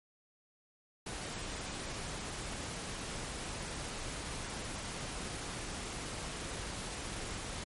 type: noise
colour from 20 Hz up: pink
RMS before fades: -41 dBFS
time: 1.06-7.64 s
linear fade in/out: 5 ms
effects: MP3 48 kbps